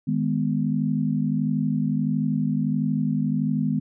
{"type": "chord", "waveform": "sine", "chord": "G# minor", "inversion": "second", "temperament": "just", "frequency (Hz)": [155.74, 207.7, 249.2], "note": ["D#3", "G#3", "B3"], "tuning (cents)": [2, 0, 16], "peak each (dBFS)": -25, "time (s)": [0.07, 3.8], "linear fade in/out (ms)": 10, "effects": []}